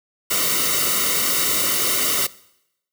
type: noise with comb filter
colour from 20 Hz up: white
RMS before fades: -20 dBFS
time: 0.3-2.27 s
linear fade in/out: 10 ms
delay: 1.2 ms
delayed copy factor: -0.8
effects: noise-tail reverb RT60 0.8 s tail -20 dB re dry